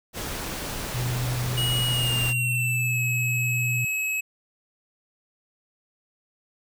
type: noise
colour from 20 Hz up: pink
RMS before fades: -32 dBFS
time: 0.13-2.34 s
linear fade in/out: 50 ms
type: tone with vibrato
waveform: sine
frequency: 123.47 Hz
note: B2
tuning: in tune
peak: -25 dBFS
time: 0.94-3.85 s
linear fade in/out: 5 ms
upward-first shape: sine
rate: 20 Hz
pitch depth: 38 cents each way
type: tone with pitch glide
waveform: square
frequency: 2900 to 2569 Hz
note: F#7 to E7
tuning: -35 to -45 cents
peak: -25 dBFS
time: 1.57-4.21 s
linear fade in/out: 10 ms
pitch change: -210 cents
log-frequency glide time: 1.86-3.01 s
effects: none